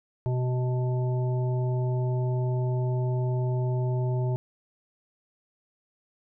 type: harmonic tone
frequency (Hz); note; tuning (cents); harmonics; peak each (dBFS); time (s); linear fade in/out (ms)
125.8; B2; +32; 1 / 3 / 5 / 7; -24 / -34 / -38 / -41; 0.26-4.36; 0
effects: none